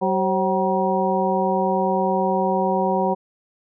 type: harmonic tone with a mistuned harmonic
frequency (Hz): 190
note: F#3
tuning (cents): +46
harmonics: 1 / 2 / 3 / 4 / 5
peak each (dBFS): -24 / -24 / -24 / -24 / -24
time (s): 0.01-3.15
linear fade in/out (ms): 20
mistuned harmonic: 3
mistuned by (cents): -91
effects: none